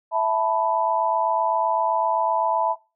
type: chord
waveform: sine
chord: E suspended fourth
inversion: none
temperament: equal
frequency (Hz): 659.3 / 880 / 987.8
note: E5 / A5 / B5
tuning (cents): 0 / 0 / 0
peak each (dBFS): -23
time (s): 0.11-2.76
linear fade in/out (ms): 50
effects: noise-tail reverb RT60 0.3 s tail -21 dB re dry